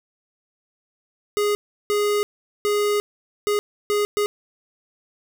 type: tone bursts at uneven times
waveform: square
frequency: 413.9 Hz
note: G#4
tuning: 6 cents flat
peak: -19 dBFS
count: 6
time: 1.37-1.55 / 1.9-2.23 / 2.65-3 / 3.47-3.59 / 3.9-4.05 / 4.17-4.26 s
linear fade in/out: 0 ms
effects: none